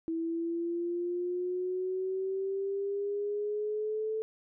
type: exponential sweep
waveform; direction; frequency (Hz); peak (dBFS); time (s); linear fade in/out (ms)
sine; up; 326.4 to 440; -30; 0.08-4.22; 0
effects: none